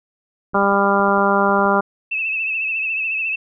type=clicks; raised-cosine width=3 ms; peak=-28 dBFS; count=10; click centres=0.535 / 0.568 / 0.629 / 0.724 / 0.999 / 1.084 / 1.181 / 1.492 / 1.591 / 1.658 s
type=harmonic tone; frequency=199 Hz; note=G3; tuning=26 cents sharp; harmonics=1 / 2 / 3 / 4 / 5 / 6 / 7; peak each=-21 / -21 / -21 / -21 / -21 / -21 / -21 dBFS; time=0.54-1.81 s; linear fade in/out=10 ms
type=tone with vibrato; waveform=sine; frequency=2618 Hz; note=E7; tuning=13 cents flat; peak=-19 dBFS; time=2.11-3.36 s; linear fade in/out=10 ms; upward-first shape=triangle; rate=14 Hz; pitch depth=63 cents each way
effects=none